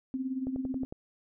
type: tone with tremolo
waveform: sine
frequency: 261.6 Hz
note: C4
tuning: in tune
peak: -28 dBFS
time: 0.14-0.85 s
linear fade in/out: 0 ms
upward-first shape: sine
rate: 18 Hz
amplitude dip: 65%
type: click train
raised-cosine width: 2 ms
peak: -26 dBFS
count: 6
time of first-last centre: 0.47-0.925 s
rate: 11 Hz
effects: none